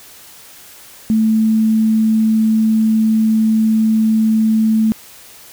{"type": "tone", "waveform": "sine", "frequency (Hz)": 220, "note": "A3", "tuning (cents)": 0, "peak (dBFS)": -10, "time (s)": [1.1, 4.92], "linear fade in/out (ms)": 0, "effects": ["white hiss -40 dBFS RMS until 5.52 s"]}